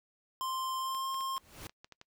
square tone with pitch glide, 1046.5 to 1063.6 Hz, C6 to C6, 0 to +28 cents, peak -34 dBFS, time 0.41-1.38 s, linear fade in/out 0 ms, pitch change +28 cents, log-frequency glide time 0.78-1.07 s
clicks, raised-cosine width 0.2 ms, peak -32 dBFS, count 9, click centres 0.948 / 1.144 / 1.208 / 1.367 / 1.654 / 1.695 / 1.845 / 1.923 / 2.014 s
pink noise with exponential growth, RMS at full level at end -42 dBFS, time 1.25-1.67 s, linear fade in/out 1 ms, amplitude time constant 91 ms
effects noise-tail reverb RT60 0.1 s tail -25 dB re dry

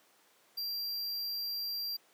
square tone, 4739 Hz, D8, 15 cents sharp, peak -35 dBFS, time 0.57-1.97 s, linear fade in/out 10 ms, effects pink hiss -65 dBFS RMS until 2.13 s + high-pass 400 Hz 12 dB/octave

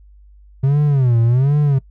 triangle tone with vibrato, 130.81 Hz, C3, in tune, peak -9 dBFS, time 0.63-1.79 s, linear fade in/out 10 ms, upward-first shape sine, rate 1.3 Hz, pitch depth 220 cents each way, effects noise-tail reverb RT60 0.1 s tail -23 dB re dry + added 50 Hz sine -42 dBFS peak until 1.9 s

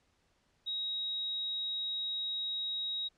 sine tone, 3800 Hz, A#7, 33 cents sharp, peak -33 dBFS, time 0.66-3.09 s, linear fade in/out 20 ms, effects pink hiss -73 dBFS RMS until 3.17 s + low-pass 7000 Hz 12 dB/octave

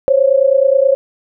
sine tone pair together, 527.6 / 557 Hz, C5 / C#5, +14 / +8 cents, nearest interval minor second, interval 94 cents, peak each -11 dBFS, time 0.08-0.95 s, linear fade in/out 0 ms, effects none

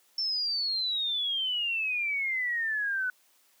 sine exponential sweep, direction down, 5400 to 1480 Hz, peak -27 dBFS, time 0.18-3.1 s, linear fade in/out 2 ms, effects white hiss -65 dBFS RMS until 3.6 s + high-pass 300 Hz 12 dB/octave

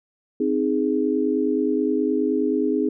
sine chord, Ab major, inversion first, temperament equal, 261.6 / 311.1 / 415.3 Hz, C4 / Eb4 / Ab4, 0 / 0 / 0 cents, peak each -23 dBFS, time 0.4-2.89 s, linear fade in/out 5 ms, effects none

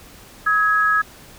sine tone pair together, 1277.3 / 1664 Hz, D#6 / G#6, +45 / +3 cents, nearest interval perfect fourth, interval 458 cents, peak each -17 dBFS, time 0.46-1.02 s, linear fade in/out 10 ms, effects pink hiss -44 dBFS RMS until 1.38 s

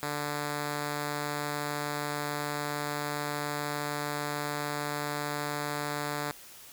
5% pulse tone, 146.83 Hz, D3, in tune, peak -20 dBFS, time 0.03-6.31 s, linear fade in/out 0 ms, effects white hiss -50 dBFS RMS until 6.72 s

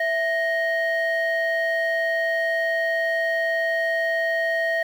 sine tone pair together, 660.8 / 1869 Hz, E5 / A#6, +4 / +4 cents, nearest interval octave + tritone, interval 1800 cents, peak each -21 dBFS, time 0-4.83 s, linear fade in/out 5 ms, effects tanh soft clip ceiling -17 dBFS + 8-bit

